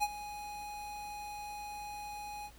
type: tone with ADSR envelope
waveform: square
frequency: 830.6 Hz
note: G#5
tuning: in tune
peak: -27 dBFS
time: 0-2.51 s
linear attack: 30 ms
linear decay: 42 ms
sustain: -15 dB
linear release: 56 ms
effects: added 56 Hz sine -57 dBFS peak until 2.58 s + pink hiss -60 dBFS RMS until 2.58 s